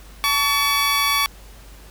15% pulse tone pair together, 879 / 1131.1 Hz, A5 / C#6, -2 / +35 cents, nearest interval major third, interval 437 cents, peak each -21 / -11 dBFS, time 0.24-1.26 s, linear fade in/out 0 ms, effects added 50 Hz sine -41 dBFS peak until 1.9 s + pink hiss -47 dBFS RMS until 1.9 s

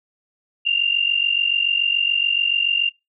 sine tone pair together, 2769 / 2816 Hz, F7 / F7, -15 / +14 cents, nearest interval unison, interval 29 cents, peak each -19 dBFS, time 0.65-2.9 s, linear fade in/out 20 ms, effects noise-tail reverb RT60 0.2 s tail -23 dB re dry

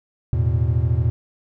triangle chord, E suspended fourth, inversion none, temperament equal, 82.41 / 110 / 123.47 Hz, E2 / A2 / B2, 0 / 0 / 0 cents, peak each -19 dBFS, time 0.33-1.1 s, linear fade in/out 0 ms, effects none

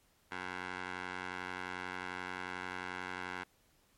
15% pulse tone with band-pass filter, 91.3 Hz, F#2, 23 cents flat, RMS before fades -42 dBFS, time 0.31-3.44 s, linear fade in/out 10 ms, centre 1600 Hz, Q 1.4, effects pink hiss -70 dBFS RMS until 3.97 s + MP3 64 kbps

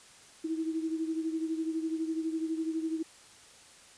sine beating tone pair, 320 / 332 Hz, D#4 / E4, +49 / +12 cents, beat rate 12 Hz, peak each -31 / -37 dBFS, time 0.44-3.03 s, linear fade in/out 10 ms, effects white hiss -55 dBFS RMS until 3.97 s + resampled to 22050 Hz

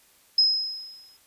sine tone with exponential decay, 5110 Hz, D#8, 45 cents sharp, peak -14 dBFS, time 0.38-1.17 s, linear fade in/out 5 ms, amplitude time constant 170 ms, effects white hiss -59 dBFS RMS until 1.26 s + resampled to 32000 Hz

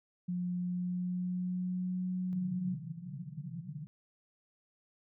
sine tone with pitch glide, 178.4 to 183.1 Hz, F3 to F#3, +37 to -18 cents, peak -32 dBFS, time 0.28-2.75 s, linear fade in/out 10 ms, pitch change +45 cents, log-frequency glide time 0.57-2.09 s
white band-pass noise, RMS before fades -43 dBFS, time 2.33-3.87 s, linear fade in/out 0 ms, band 130 to 180 Hz, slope 96 dB/octave
effects none

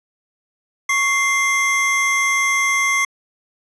square tone pair together, 1108.7 / 2093 Hz, C#6 / C7, 0 / 0 cents, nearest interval major seventh, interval 1100 cents, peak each -22 / -17 dBFS, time 0.89-3.05 s, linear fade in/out 5 ms, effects resampled to 22050 Hz + 9-bit

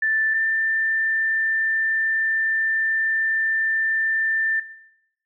sine tone pair in turn, 1764 / 1783.5 Hz, A6 / A6, +4 / +23 cents, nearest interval unison, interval 19 cents, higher second, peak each -18 dBFS, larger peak neither, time 0.02-0.34 / 0.34-4.6 s, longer second, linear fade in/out 5 ms, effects noise-tail reverb RT60 0.9 s tail -21 dB re dry

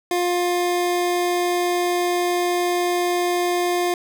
25% pulse tone, 353.2 Hz, F4, 20 cents sharp, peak -15 dBFS, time 0.11-3.94 s, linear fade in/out 2 ms, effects none

